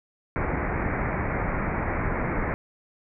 pink low-pass noise, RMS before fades -27 dBFS, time 0.36-2.54 s, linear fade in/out 0 ms, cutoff 2300 Hz, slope 96 dB/octave, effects none

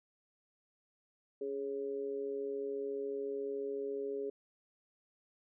sine tone with amplitude modulation, 415.3 Hz, G#4, in tune, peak -32 dBFS, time 1.41-4.3 s, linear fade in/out 5 ms, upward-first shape sine, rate 134 Hz, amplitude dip 75%, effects none

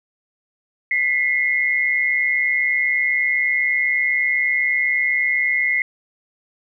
sine tone pair together, 1996 / 2136 Hz, B6 / C7, +18 / +35 cents, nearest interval minor second, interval 117 cents, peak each -19 dBFS, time 0.91-5.82 s, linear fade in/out 2 ms, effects none

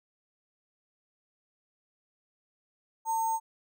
sine tone with sample-and-hold, 898 Hz, A5, 35 cents sharp, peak -26 dBFS, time 3.05-3.4 s, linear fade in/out 50 ms, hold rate 7350 Hz, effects none

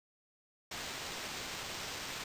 violet noise with sample-and-hold, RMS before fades -42 dBFS, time 0.71-2.24 s, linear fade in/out 5 ms, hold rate 11025 Hz, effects resampled to 32000 Hz

